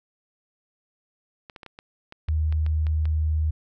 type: clicks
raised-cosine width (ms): 0.3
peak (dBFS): -25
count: 11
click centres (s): 1.498 / 1.562 / 1.632 / 1.663 / 1.789 / 2.124 / 2.286 / 2.525 / 2.664 / 2.868 / 3.055
type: tone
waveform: sine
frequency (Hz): 77.78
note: D#2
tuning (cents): 0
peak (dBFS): -20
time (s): 2.28-3.51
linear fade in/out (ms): 10
effects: none